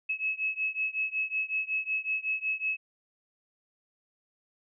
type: beating tone pair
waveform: sine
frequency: 2578 / 2583.4 Hz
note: E7 / E7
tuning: -39 / -36 cents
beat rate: 5.4 Hz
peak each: -31 / -32 dBFS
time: 0.09-2.77 s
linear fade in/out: 10 ms
effects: none